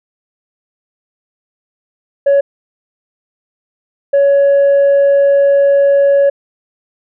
sine tone bursts at uneven times, 560 Hz, C#5, 18 cents sharp, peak -4 dBFS, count 2, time 2.26-2.41 / 4.13-6.3 s, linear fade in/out 10 ms, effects tanh soft clip ceiling -5 dBFS

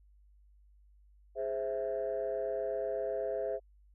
sine chord, Ab augmented, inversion none, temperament equal, 415.3 / 523.3 / 659.3 Hz, Ab4 / C5 / E5, 0 / 0 / 0 cents, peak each -36 / -35 / -35 dBFS, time 1.35-3.6 s, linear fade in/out 50 ms, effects tanh soft clip ceiling -26 dBFS + added 50 Hz sine -59 dBFS peak until 3.94 s

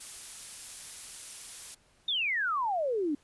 blue noise, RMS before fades -41 dBFS, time 0-1.75 s, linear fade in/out 10 ms
sine exponential sweep, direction down, 3729 to 277.2 Hz, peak -27 dBFS, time 2.08-3.15 s, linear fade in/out 5 ms
effects pink hiss -65 dBFS RMS until 3.23 s + resampled to 24000 Hz

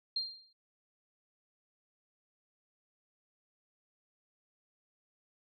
sine tone with exponential decay, 4192 Hz, C8, 2 cents sharp, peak -29 dBFS, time 0.16-0.53 s, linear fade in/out 5 ms, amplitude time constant 79 ms, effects none

